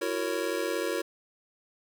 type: chord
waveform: square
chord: F# dominant seventh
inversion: third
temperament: just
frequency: 333 / 370 / 462.5 / 555 Hz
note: E4 / F#4 / A#4 / C#5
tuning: +18 / 0 / -14 / +2 cents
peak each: -35 / -35 / -34 / -35 dBFS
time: 0.01-1.02 s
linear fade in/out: 10 ms
effects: none